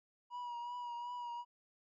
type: tone with vibrato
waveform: triangle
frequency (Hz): 964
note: B5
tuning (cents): -42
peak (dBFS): -39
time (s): 0.3-1.45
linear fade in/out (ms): 50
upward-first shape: triangle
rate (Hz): 2.7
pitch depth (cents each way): 35
effects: resampled to 16000 Hz